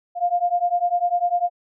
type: beating tone pair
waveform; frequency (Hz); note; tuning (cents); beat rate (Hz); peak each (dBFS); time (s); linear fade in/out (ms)
sine; 699 / 709; F5 / F5; +1 / +26; 10; -21; 0.15-1.5; 50
effects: none